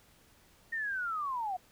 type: linear sweep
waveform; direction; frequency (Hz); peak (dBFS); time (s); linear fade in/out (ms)
sine; down; 1864.7 to 709; -32; 0.72-1.57; 10
effects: pink hiss -63 dBFS RMS until 1.71 s